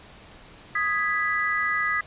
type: chord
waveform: sine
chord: G# minor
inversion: second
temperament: equal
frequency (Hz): 1244.5 / 1661.2 / 1975.5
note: D#6 / G#6 / B6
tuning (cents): 0 / 0 / 0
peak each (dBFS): -27 / -28 / -25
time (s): 0.75-2.01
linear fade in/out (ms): 5
effects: pink hiss -48 dBFS RMS until 2.06 s + resampled to 8000 Hz